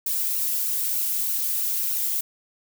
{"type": "noise with flanger", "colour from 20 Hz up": "violet", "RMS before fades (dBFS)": -25, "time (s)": [0.06, 2.21], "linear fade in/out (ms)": 5, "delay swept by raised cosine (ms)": [0.7, 3.5], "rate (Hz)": 3.2, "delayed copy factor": 0.8, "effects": []}